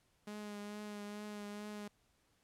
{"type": "tone with vibrato", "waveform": "sawtooth", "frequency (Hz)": 207.7, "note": "G#3", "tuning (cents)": 0, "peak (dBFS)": -40, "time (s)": [0.27, 1.88], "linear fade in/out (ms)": 5, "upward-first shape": "triangle", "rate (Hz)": 2.3, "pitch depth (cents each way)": 25, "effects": ["pink hiss -75 dBFS RMS until 2.43 s", "low-pass 12000 Hz 12 dB/octave"]}